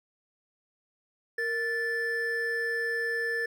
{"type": "tone pair together", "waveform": "triangle", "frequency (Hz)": [464.8, 1755], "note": ["A#4", "A6"], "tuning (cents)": [-5, -5], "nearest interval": "octave + major seventh", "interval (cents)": 2300, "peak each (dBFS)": [-31, -27], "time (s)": [1.38, 3.46], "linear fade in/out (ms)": 5, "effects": []}